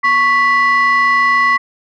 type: tone pair together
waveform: sine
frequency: 1108.4 / 1975 Hz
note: C#6 / B6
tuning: -1 / 0 cents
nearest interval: minor seventh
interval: 1001 cents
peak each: -10 dBFS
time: 0.03-1.58 s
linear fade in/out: 20 ms
effects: tanh soft clip ceiling -6 dBFS